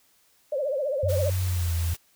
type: tone with vibrato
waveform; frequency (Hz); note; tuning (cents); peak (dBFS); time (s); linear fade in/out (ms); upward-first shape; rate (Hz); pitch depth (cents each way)
sine; 560; C#5; +18; -24; 0.52-1.3; 5; triangle; 15; 180
type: tone with pitch glide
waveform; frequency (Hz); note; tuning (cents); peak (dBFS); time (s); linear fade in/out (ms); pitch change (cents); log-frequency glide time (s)
sine; 92.5 to 83.85; F#2 to E2; 0 to +30; -23; 1.03-1.94; 5; -170; 1.42-1.72
type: noise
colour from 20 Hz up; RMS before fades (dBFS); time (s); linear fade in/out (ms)
white; -38; 1.08-1.97; 20
effects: white hiss -63 dBFS RMS until 2.15 s